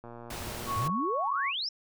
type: click train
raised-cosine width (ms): 1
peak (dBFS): -31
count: 102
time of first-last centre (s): 0.04-0.896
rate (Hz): 118
type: noise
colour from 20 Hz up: pink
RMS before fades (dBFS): -39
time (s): 0.3-0.88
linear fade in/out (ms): 5
type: tone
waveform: sine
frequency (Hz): 1108.7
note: C#6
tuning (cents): 0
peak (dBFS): -29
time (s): 0.66-1.53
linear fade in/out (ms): 50
type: exponential sweep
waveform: sine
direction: up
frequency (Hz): 93.9 to 5588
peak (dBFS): -30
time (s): 0.76-1.69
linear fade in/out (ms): 5
effects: none